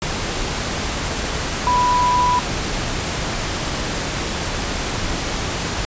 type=tone in noise; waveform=sine; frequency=987.8 Hz; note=B5; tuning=in tune; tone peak=-14 dBFS; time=1.67-2.39 s; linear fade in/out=0 ms; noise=pink; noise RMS=-23 dBFS; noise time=0.02-5.85 s; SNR=+6 dB; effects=resampled to 16000 Hz